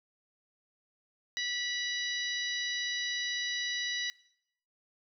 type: harmonic tone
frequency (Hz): 978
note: B5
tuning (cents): -17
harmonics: 2 / 3 / 4 / 5 / 6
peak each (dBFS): -35 / -41 / -35 / -43 / -43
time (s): 1.37-4.1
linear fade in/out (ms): 0
effects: noise-tail reverb RT60 0.7 s tail -21 dB re dry